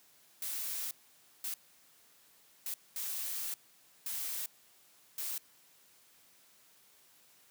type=noise bursts at uneven times; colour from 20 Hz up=blue; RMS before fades=-38 dBFS; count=6; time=0.42-0.91 / 1.44-1.54 / 2.66-2.74 / 2.96-3.54 / 4.06-4.46 / 5.18-5.38 s; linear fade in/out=2 ms; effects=white hiss -64 dBFS RMS until 7.5 s + high-pass 100 Hz 12 dB/octave